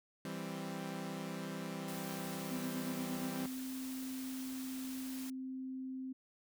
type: chord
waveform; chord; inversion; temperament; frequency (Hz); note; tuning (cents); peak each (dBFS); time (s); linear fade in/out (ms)
sawtooth; C major; first; equal; 164.81 / 196 / 261.6; E3 / G3 / C4; 0 / 0 / 0; -41 / -40 / -42; 0.25-3.46; 2
type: noise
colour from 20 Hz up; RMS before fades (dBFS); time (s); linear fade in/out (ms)
white; -50; 1.88-5.3; 2
type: tone with pitch glide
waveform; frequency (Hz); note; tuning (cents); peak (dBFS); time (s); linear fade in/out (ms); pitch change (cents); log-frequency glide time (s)
sine; 253 to 261; B3 to C4; +42 to -4; -40; 2.5-6.13; 10; +54; 3.16-3.65
effects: none